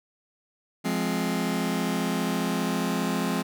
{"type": "chord", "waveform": "sawtooth", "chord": "F minor", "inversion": "none", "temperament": "just", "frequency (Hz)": [174.61, 209.5, 261.9], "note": ["F3", "Ab3", "C4"], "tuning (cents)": [0, 15, 2], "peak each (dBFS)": -25, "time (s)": [0.84, 3.43], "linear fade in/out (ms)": 20, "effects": []}